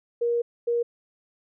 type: tone bursts at uneven times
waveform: sine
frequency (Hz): 472.9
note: A#4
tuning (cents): +25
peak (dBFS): -21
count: 2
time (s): 0.21-0.42 / 0.67-0.83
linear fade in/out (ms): 10
effects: none